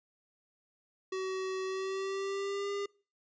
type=tone with pitch glide; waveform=square; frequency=377.8 to 402.6 Hz; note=F#4 to G4; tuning=+36 to +46 cents; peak=-34 dBFS; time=1.12-2.86 s; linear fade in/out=5 ms; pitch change=+110 cents; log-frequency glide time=1.64-2.71 s; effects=noise-tail reverb RT60 0.4 s tail -25 dB re dry + resampled to 16000 Hz

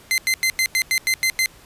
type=tone bursts; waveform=sawtooth; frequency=2070 Hz; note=C7; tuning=19 cents flat; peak=-13 dBFS; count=9; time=0.11-1.459 s; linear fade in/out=0 ms; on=69 ms; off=91 ms; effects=pink hiss -48 dBFS RMS until 1.65 s + resampled to 32000 Hz

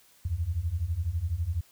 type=beating tone pair; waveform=sine; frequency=77.4 / 89.4 Hz; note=D#2 / F2; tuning=-9 / +41 cents; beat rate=12 Hz; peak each=-31 / -29 dBFS; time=0.25-1.61 s; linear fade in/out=5 ms; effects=white hiss -60 dBFS RMS until 1.71 s

